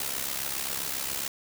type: noise with amplitude modulation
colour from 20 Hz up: white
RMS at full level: -29 dBFS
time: 0-1.28 s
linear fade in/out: 2 ms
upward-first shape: sine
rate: 67.4 Hz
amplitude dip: 70%
effects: none